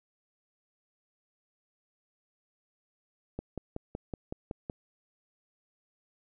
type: click train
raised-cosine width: 2 ms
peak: -22 dBFS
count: 8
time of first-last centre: 3.39-4.698 s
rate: 5.35 Hz
effects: none